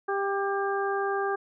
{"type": "harmonic tone with a mistuned harmonic", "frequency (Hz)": 395.5, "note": "G4", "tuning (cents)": 15, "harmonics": [1, 2, 3, 4], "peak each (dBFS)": [-28, -31, -33, -34], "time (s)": [0.08, 1.36], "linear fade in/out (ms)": 10, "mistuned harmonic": 4, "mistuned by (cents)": 20, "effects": []}